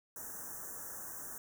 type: band-stop noise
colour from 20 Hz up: white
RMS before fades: -45 dBFS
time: 0.16-1.38 s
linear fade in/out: 2 ms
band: 1800 to 5800 Hz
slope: 96 dB/octave
effects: none